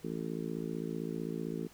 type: harmonic tone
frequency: 55.6 Hz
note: A1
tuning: 19 cents sharp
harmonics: 3 / 4 / 5 / 6 / 7 / 8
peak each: -40 / -41 / -42 / -43 / -43 / -44 dBFS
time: 0.03-1.68 s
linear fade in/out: 20 ms
effects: pink hiss -59 dBFS RMS until 1.73 s